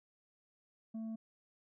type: tone with tanh clipping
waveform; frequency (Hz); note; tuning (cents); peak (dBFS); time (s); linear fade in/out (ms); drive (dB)
sine; 223; A3; +23; -40; 0.94-1.16; 10; 4
effects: none